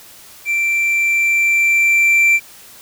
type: tone with level ramp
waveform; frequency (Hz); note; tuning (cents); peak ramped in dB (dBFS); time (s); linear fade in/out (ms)
triangle; 2349; D7; 0; -13 to -7; 0.45-2.4; 50
effects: white hiss -41 dBFS RMS until 2.81 s